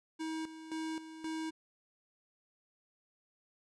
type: tone with tremolo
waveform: square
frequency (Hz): 318.8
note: D#4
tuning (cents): +42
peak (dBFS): -37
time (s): 0.19-1.51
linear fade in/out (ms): 20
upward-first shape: square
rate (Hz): 1.9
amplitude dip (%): 70
effects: resampled to 22050 Hz